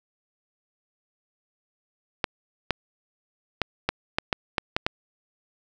clicks, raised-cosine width 0.3 ms, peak -6 dBFS, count 9, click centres 2.242 / 2.707 / 3.617 / 3.89 / 4.185 / 4.328 / 4.582 / 4.765 / 4.865 s, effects none

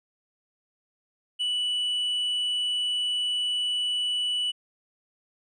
triangle tone, 2960 Hz, F#7, in tune, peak -23 dBFS, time 1.39-4.52 s, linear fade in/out 20 ms, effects resampled to 22050 Hz

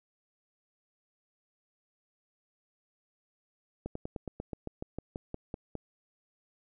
slowing click train, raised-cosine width 2 ms, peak -23 dBFS, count 14, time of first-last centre 3.86-5.753 s, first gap 94 ms, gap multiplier 1.07, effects none

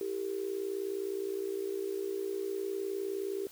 sine tone with amplitude modulation, 392 Hz, G4, in tune, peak -29 dBFS, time 0.01-3.47 s, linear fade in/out 2 ms, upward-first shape sine, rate 59.6 Hz, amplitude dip 80%, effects white hiss -54 dBFS RMS until 3.51 s

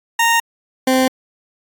20% pulse tone pair in turn, 926 / 259.8 Hz, A#5 / C4, -12 / -12 cents, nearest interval octave + minor seventh, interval 2200 cents, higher first, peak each -7 dBFS, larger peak neither, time 0.19-0.4 / 0.87-1.08 s, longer neither, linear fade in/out 5 ms, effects AAC 64 kbps

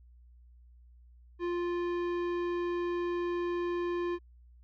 sine tone with tanh clipping, 349.2 Hz, F4, in tune, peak -32 dBFS, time 1.39-4.19 s, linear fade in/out 50 ms, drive 15 dB, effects added 60 Hz sine -54 dBFS peak until 4.63 s

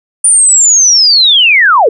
sine linear sweep, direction down, 9397 to 390 Hz, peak -3 dBFS, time 0.24-1.89 s, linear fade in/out 5 ms, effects none

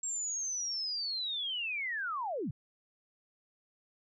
sine linear sweep, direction down, 7570 to 102.3 Hz, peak -33 dBFS, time 0.03-2.51 s, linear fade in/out 5 ms, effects none

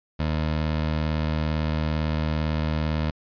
20% pulse tone, 77.78 Hz, D#2, in tune, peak -18 dBFS, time 0.19-3.11 s, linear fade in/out 10 ms, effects resampled to 11025 Hz

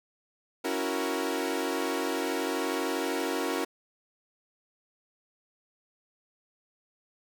sawtooth chord, F# dominant seventh, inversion second, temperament equal, 277.2 / 329.6 / 370 / 466.2 Hz, C#4 / E4 / F#4 / A#4, 0 / 0 / 0 / 0 cents, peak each -30 dBFS, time 0.64-3.65 s, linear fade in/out 10 ms, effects none

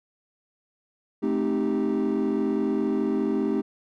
triangle chord, A half-diminished seventh, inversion none, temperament equal with one note detuned, 216.5 / 261.6 / 311.1 / 392 Hz, A3 / C4 / Eb4 / G4, -28 / 0 / 0 / 0 cents, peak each -25 dBFS, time 1.22-3.62 s, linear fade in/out 20 ms, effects tanh soft clip ceiling -15 dBFS

